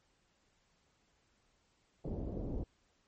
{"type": "low-pass noise", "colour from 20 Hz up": "pink", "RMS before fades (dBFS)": -39, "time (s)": [2.04, 2.64], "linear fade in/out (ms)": 10, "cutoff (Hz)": 540, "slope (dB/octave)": 24, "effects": ["pink hiss -74 dBFS RMS until 3.07 s", "MP3 32 kbps"]}